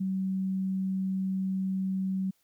sine tone, 190 Hz, F#3, 46 cents sharp, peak -27 dBFS, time 0-2.31 s, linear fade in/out 10 ms, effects white hiss -71 dBFS RMS until 2.43 s

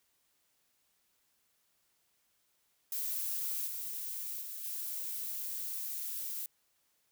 violet noise with level steps, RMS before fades -36 / -40 / -43 / -39 dBFS, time 2.92-6.46 s, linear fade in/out 2 ms, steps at 3.66 / 4.4 / 4.63 s, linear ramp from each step 20 ms, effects white hiss -75 dBFS RMS until 7.11 s

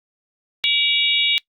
sine tone cluster, 2305 / 2859 / 3374 / 3739 Hz, D7 / F7 / G#7 / A#7, -33 / +40 / +27 / +4 cents, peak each -21 dBFS, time 0.64-1.38 s, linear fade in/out 0 ms, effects noise-tail reverb RT60 0.1 s tail -23 dB re dry + Opus 48 kbps

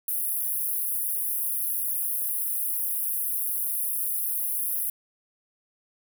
pink high-pass noise, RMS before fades -28 dBFS, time 0.08-4.9 s, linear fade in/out 2 ms, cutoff 10000 Hz, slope 96 dB/octave, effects none

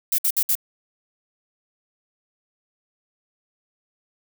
violet noise bursts, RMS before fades -20 dBFS, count 4, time 0.12-0.553 s, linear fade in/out 5 ms, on 64 ms, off 59 ms, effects none

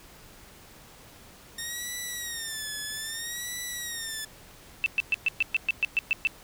10% pulse tone with vibrato, 1836 Hz, A#6, 27 cents flat, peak -24 dBFS, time 1.58-4.25 s, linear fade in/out 5 ms, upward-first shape sine, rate 0.62 Hz, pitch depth 120 cents each way
sine tone bursts, 2655 Hz, E7, 12 cents sharp, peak -20 dBFS, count 11, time 4.84-6.271 s, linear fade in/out 0 ms, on 21 ms, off 120 ms
effects pink hiss -51 dBFS RMS until 6.43 s

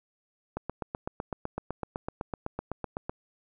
click train, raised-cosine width 1 ms, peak -18 dBFS, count 21, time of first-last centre 0.57-3.095 s, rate 7.92 Hz, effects none

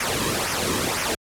pink noise with flanger, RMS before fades -24 dBFS, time 0-1.15 s, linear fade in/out 5 ms, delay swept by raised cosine 0.24 to 1.44 ms, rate 2 Hz, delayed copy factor -0.6, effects high-pass 60 Hz 12 dB/octave + low-pass 12000 Hz 12 dB/octave

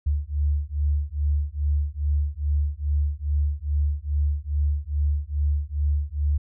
sine beating tone pair, 72 / 74.4 Hz, D2 / D2, -34 / +23 cents, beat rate 2.4 Hz, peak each -24 dBFS, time 0.06-6.38 s, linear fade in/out 10 ms, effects none

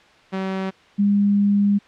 sawtooth / sine tone pair in turn, 190.6 / 202.5 Hz, G3 / G#3, -48 / -43 cents, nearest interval minor second, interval 105 cents, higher second, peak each -19 / -14 dBFS, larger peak second, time 0.32-0.71 / 0.98-1.79 s, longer second, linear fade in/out 20 ms, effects white hiss -51 dBFS RMS until 1.87 s + low-pass 3000 Hz 12 dB/octave

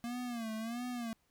square tone with vibrato, 233.1 Hz, A#3, in tune, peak -38 dBFS, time 0.04-1.13 s, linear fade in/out 0 ms, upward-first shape sine, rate 1.5 Hz, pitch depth 110 cents each way, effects pink hiss -75 dBFS RMS until 1.3 s

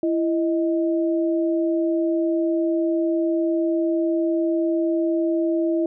sine tone pair together, 333.9 / 626 Hz, E4 / D#5, +22 / +10 cents, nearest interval major seventh, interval 1088 cents, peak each -19 / -26 dBFS, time 0.03-5.86 s, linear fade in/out 2 ms, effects none

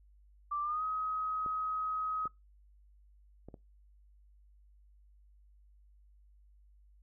sine tone with pitch glide, 1174.7 to 1266.3 Hz, D6 to D#6, 0 to +30 cents, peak -32 dBFS, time 0.51-2.28 s, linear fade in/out 10 ms, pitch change +130 cents, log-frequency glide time 0.62-0.83 s
clicks, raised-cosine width 2 ms, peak -34 dBFS, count 4, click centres 1.462 / 2.256 / 3.486 / 3.542 s
effects noise-tail reverb RT60 0.2 s tail -22 dB re dry + added 50 Hz sine -59 dBFS peak until 7.02 s

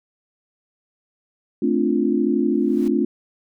sine chord, D minor seventh, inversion second, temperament equal, 220 / 261.6 / 293.7 / 349.2 Hz, A3 / C4 / D4 / F4, 0 / 0 / 0 / 0 cents, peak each -22 dBFS, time 1.62-3.05 s, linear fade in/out 5 ms
pink noise with exponential growth, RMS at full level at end -41 dBFS, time 2.43-2.88 s, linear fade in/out 2 ms, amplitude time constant 97 ms
effects none

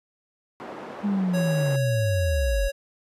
white band-pass noise, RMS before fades -38 dBFS, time 0.6-1.76 s, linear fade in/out 0 ms, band 200 to 800 Hz, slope 12 dB/octave
sine linear sweep, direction down, 207.7 to 41.12 Hz, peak -21 dBFS, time 1.03-2.69 s, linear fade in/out 20 ms
square tone, 554.4 Hz, C#5, in tune, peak -27 dBFS, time 1.33-2.72 s, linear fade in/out 20 ms
effects resampled to 32000 Hz

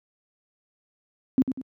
sine tone with echo, 261.6 Hz, C4, in tune, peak -15 dBFS, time 1.38-1.42 s, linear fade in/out 0 ms, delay 97 ms, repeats 2, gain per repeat -8 dB, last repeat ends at 1.614 s, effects high-pass 100 Hz 12 dB/octave

